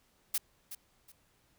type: noise with echo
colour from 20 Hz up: blue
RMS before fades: -31 dBFS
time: 0.34-0.38 s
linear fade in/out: 5 ms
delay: 370 ms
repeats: 2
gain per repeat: -12 dB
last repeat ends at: 1.12 s
effects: pink hiss -70 dBFS RMS until 1.58 s